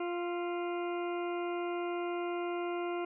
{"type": "harmonic tone with a mistuned harmonic", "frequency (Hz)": 349.2, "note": "F4", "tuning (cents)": 0, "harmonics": [1, 2, 3, 4, 6, 7, 8], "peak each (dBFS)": [-34, -40, -44, -46, -50, -51, -52], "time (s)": [0, 3.05], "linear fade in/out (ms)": 5, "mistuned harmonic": 4, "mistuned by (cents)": -15, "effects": []}